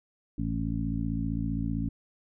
harmonic tone with a mistuned harmonic, 55.4 Hz, A1, 13 cents sharp, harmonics 1 / 2 / 3 / 4 / 5, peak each -34 / -34 / -34 / -34 / -34 dBFS, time 0.38-1.89 s, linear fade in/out 5 ms, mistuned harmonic 1, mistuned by -99 cents, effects none

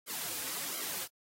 white noise with flanger, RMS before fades -38 dBFS, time 0.06-1.08 s, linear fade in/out 50 ms, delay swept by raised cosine 1.1 to 5.3 ms, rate 1.4 Hz, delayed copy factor -0.95, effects high-pass 150 Hz 12 dB/octave + AAC 48 kbps

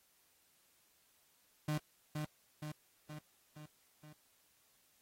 35% pulse tone with echo, 151.6 Hz, D#3, 45 cents flat, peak -32 dBFS, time 1.68-1.78 s, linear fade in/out 5 ms, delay 470 ms, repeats 5, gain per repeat -4 dB, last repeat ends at 4.13 s, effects white hiss -72 dBFS RMS until 5.01 s + AAC 48 kbps

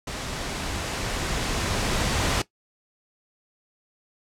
pink noise with level ramp, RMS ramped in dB -32 to -23 dBFS, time 0.07-2.42 s, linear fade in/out 5 ms, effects noise-tail reverb RT60 0.1 s tail -17 dB re dry + low-pass 8000 Hz 12 dB/octave

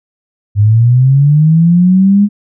sine linear sweep, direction up, 100 to 207.7 Hz, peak -4 dBFS, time 0.55-2.29 s, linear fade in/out 50 ms, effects none

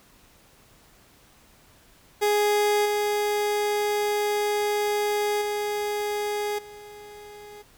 30% pulse tone with level steps, 415.3 Hz, G#4, in tune, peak -17 / -20 / -23 / -39 dBFS, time 2.21-7.63 s, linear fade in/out 20 ms, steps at 2.85 / 5.41 / 6.58 s, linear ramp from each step 10 ms, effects pink hiss -56 dBFS RMS until 7.77 s

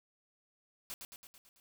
white noise with echo, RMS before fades -43 dBFS, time 0.9-0.94 s, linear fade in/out 0 ms, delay 110 ms, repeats 6, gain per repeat -4 dB, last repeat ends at 1.6 s, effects none

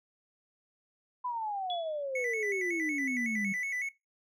sine exponential sweep, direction down, 1011 to 190 Hz, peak -32 dBFS, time 1.24-3.53 s, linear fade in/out 10 ms
sine tone with exponential decay, 3400 Hz, G#7, 40 cents sharp, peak -33 dBFS, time 1.7-2.03 s, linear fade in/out 1 ms, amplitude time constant 70 ms
triangle tone with vibrato, 2093 Hz, C7, in tune, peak -30 dBFS, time 2.15-3.89 s, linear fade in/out 5 ms, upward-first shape square, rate 5.4 Hz, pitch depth 88 cents each way
effects noise-tail reverb RT60 0.2 s tail -18 dB re dry

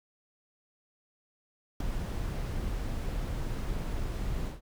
brown noise with ADSR envelope, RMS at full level -26 dBFS, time 1.8-4.61 s, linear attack 5 ms, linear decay 5 ms, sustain -7 dB, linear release 150 ms, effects none

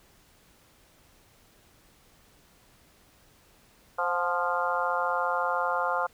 harmonic tone with a mistuned harmonic, 174.61 Hz, F3, in tune, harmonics 3 / 4 / 5 / 6 / 7 / 8, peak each -32 / -32 / -32 / -32 / -32 / -32 dBFS, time 3.98-6.07 s, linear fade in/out 10 ms, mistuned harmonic 4, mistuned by +42 cents, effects pink hiss -60 dBFS RMS until 6.13 s

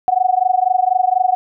sine tone with amplitude modulation, 740 Hz, F#5, in tune, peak -8 dBFS, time 0.08-1.35 s, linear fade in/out 0 ms, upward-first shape sine, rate 24.1 Hz, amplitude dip 95%, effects none

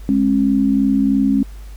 sine tone pair together, 207.7 / 270.8 Hz, G#3 / C#4, 0 / -40 cents, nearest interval perfect fourth, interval 460 cents, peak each -16 / -14 dBFS, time 0.09-1.43 s, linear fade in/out 0 ms, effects added 50 Hz sine -31 dBFS peak until 1.76 s + pink hiss -48 dBFS RMS until 1.76 s

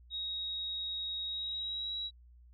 sine tone with pitch glide, 3782 to 3877 Hz, A#7 to B7, +24 to -33 cents, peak -35 dBFS, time 0.1-2.11 s, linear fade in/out 50 ms, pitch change +43 cents, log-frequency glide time 1.25-1.96 s, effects added 60 Hz sine -55 dBFS peak until 2.53 s

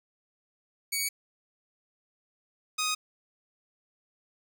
10% pulse tone pair in turn, 2249 / 1250.2 Hz, C#7 / D#6, +24 / +8 cents, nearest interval minor seventh, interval 1016 cents, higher first, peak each -19 dBFS, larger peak neither, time 0.92-1.09 / 2.78-2.95 s, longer neither, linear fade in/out 10 ms, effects none

